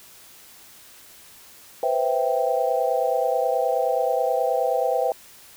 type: chord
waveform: sine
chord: C major seventh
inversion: third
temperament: equal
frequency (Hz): 493.9 / 523.3 / 659.3 / 784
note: B4 / C5 / E5 / G5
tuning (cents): 0 / 0 / 0 / 0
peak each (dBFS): -25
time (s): 1.83-5.12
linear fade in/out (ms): 2
effects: white hiss -48 dBFS RMS until 5.56 s